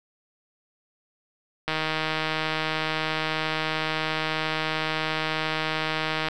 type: click train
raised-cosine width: 0.3 ms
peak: -10 dBFS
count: 724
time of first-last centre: 1.68-6.285 s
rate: 157 Hz
effects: none